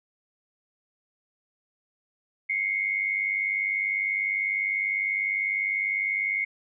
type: tone pair together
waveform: sine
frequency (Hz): 2103 / 2203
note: C7 / C#7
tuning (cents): +8 / -11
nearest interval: minor second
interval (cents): 81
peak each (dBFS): -27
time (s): 2.49-6.45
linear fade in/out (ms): 10
effects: none